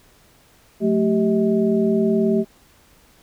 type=tone cluster; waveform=sine; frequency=180.9 / 219.8 / 388.9 / 638 Hz; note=F#3 / A3 / G4 / D#5; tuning=-39 / -2 / -14 / +43 cents; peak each=-26 / -18 / -19 / -27 dBFS; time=0.8-2.45 s; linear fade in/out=50 ms; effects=pink hiss -54 dBFS RMS until 3.22 s